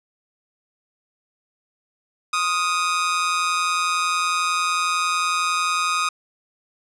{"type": "tone with amplitude modulation", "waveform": "sawtooth", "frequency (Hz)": 1244.5, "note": "D#6", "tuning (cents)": 0, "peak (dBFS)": -13, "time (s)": [2.33, 6.09], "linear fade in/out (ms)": 5, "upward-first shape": "sine", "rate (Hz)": 171, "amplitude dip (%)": 60, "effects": ["resampled to 22050 Hz"]}